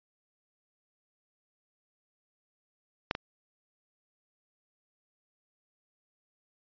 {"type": "clicks", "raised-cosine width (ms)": 0.3, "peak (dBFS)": [-11, -17], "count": 2, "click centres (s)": [3.111, 3.151], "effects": ["resampled to 11025 Hz"]}